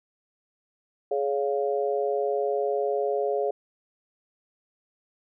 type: harmonic tone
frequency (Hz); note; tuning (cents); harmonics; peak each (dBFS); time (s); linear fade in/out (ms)
140; C#3; +18; 3 / 4 / 5; -26 / -28 / -30; 1.11-3.51; 5
effects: none